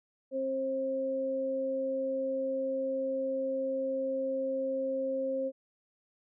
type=tone pair together; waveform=sine; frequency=266.3 / 532.6 Hz; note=C4 / C5; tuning=+31 / +31 cents; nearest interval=octave; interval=1200 cents; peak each=-37 / -30 dBFS; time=0.31-5.52 s; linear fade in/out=50 ms; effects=none